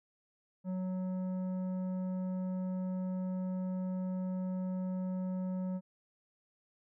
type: tone with tanh clipping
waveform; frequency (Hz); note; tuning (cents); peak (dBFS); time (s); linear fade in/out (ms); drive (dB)
sine; 185; F#3; 0; -35; 0.64-5.81; 50; 10
effects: none